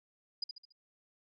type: tone with echo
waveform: sine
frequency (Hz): 4913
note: D#8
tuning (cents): -23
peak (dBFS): -32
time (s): 0.42-0.44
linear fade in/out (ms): 5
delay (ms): 71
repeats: 4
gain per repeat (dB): -7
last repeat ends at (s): 0.724
effects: none